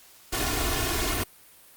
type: noise with comb filter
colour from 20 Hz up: pink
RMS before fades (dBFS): -27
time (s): 0.32-1.24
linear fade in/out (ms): 10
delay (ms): 2.8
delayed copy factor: +0.85
effects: white hiss -53 dBFS RMS until 1.76 s + Opus 48 kbps